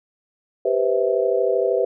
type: chord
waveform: sine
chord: C major seventh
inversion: second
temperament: just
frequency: 392.4 / 490.5 / 523.3 / 654.1 Hz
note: G4 / B4 / C5 / E5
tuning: +2 / -12 / 0 / -14 cents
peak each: -22 / -21 / -23 / -24 dBFS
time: 0.65-1.85 s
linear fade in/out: 5 ms
effects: none